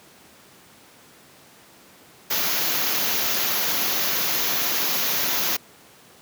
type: band-stop noise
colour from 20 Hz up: white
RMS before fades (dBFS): -23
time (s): 2.3-5.57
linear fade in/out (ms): 10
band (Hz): 6900 to 11000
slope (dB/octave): 96
effects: pink hiss -50 dBFS RMS until 6.21 s + high-pass 150 Hz 12 dB/octave